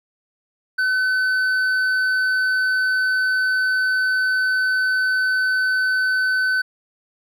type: tone with hard clipping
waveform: triangle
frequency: 1515 Hz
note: F#6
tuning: 40 cents sharp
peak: -18 dBFS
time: 0.78-6.62 s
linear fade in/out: 10 ms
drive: 8 dB
effects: none